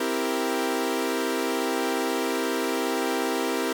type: chord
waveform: sawtooth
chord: C dominant seventh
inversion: none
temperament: equal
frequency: 261.6 / 329.6 / 392 / 466.2 Hz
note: C4 / E4 / G4 / Bb4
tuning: 0 / 0 / 0 / 0 cents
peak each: -26 dBFS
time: 0-3.73 s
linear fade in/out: 5 ms
effects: none